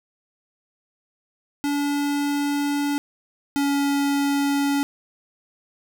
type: tone pair in turn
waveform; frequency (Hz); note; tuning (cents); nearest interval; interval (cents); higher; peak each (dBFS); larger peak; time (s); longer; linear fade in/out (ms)
square; 287.1 / 282; D4 / C#4; -39 / +30; unison; 31; first; -22 / -20; second; 1.64-2.98 / 3.56-4.83; first; 0
effects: 8-bit